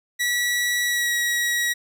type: tone with pitch glide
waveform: sawtooth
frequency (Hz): 1940 to 1913.3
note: B6 to A#6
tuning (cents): -31 to +45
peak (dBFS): -17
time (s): 0.19-1.74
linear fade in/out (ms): 20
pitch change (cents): -24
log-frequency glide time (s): 0.84-1.12
effects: none